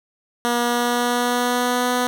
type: tone with pitch glide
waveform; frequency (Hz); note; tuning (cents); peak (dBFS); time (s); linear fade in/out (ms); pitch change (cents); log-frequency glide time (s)
10% pulse; 239.5 to 247.7; A#3 to B3; +47 to +5; -10; 0.45-2.07; 0; +58; 0.59-1.9
effects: none